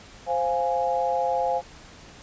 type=chord; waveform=sine; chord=F minor; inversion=second; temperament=equal; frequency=523.3 / 698.5 / 830.6 Hz; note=C5 / F5 / Ab5; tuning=0 / 0 / 0 cents; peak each=-26 dBFS; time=0.26-1.62 s; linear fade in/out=50 ms; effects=pink hiss -47 dBFS RMS until 2.22 s + resampled to 16000 Hz